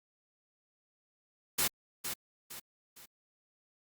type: noise with echo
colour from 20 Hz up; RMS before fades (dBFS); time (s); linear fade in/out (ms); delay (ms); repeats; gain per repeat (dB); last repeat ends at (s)
white; -29; 1.58-1.68; 10; 460; 3; -8; 3.06
effects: Opus 48 kbps